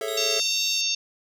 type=chord; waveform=square; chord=A major seventh; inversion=third; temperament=just; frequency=412.5 / 440 / 550 / 660 Hz; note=G#4 / A4 / C#5 / E5; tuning=-12 / 0 / -14 / +2 cents; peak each=-36 / -31 / -36 / -34 dBFS; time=0.01-0.4 s; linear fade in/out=2 ms
type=tone with vibrato; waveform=sawtooth; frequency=3726 Hz; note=A#7; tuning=2 cents flat; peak=-30 dBFS; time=0.08-0.81 s; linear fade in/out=0 ms; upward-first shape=sine; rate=2.2 Hz; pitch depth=33 cents each way
type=harmonic tone; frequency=910 Hz; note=A#5; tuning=42 cents flat; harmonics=3 / 4 / 5 / 6 / 7; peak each=-29 / -29 / -29 / -29 / -29 dBFS; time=0.17-0.95 s; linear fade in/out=5 ms
effects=none